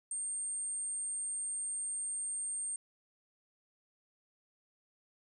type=tone; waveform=sine; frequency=8650 Hz; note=C#9; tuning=43 cents flat; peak=-35 dBFS; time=0.11-2.76 s; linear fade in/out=2 ms; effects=none